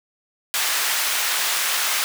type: high-pass noise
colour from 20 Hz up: pink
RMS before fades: -22 dBFS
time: 0.54-2.04 s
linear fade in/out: 0 ms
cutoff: 1300 Hz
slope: 12 dB/octave
effects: none